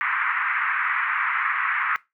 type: band-pass noise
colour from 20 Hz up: pink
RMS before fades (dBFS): -24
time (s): 0.01-1.96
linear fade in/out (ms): 0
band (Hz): 1100 to 2200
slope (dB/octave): 48
effects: noise-tail reverb RT60 0.2 s tail -19 dB re dry